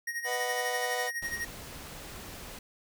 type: tone with tremolo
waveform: square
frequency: 1873 Hz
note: A#6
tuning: 8 cents sharp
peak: -31 dBFS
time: 0.07-1.45 s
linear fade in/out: 5 ms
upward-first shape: sine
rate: 12 Hz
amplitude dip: 70%
type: chord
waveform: sawtooth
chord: B major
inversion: none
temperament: just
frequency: 493.9 / 617.4 / 740.8 Hz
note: B4 / D#5 / F#5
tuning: 0 / -14 / +2 cents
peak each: -30 / -36 / -30 dBFS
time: 0.24-1.11 s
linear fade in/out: 50 ms
type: noise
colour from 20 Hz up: pink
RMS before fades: -44 dBFS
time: 1.22-2.59 s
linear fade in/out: 5 ms
effects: none